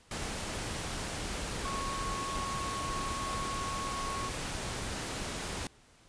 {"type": "tone in noise", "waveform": "sine", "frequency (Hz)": 1100, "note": "C#6", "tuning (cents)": -14, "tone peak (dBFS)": -36, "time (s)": [1.65, 4.29], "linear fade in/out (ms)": 2, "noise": "pink", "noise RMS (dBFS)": -37, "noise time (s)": [0.11, 5.67], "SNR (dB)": -2, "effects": ["pink hiss -61 dBFS RMS until 6.08 s", "resampled to 22050 Hz"]}